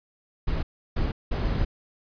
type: noise bursts at uneven times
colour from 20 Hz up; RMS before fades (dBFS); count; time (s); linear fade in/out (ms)
brown; -25; 3; 0.47-0.63 / 0.96-1.12 / 1.31-1.65; 10
effects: resampled to 11025 Hz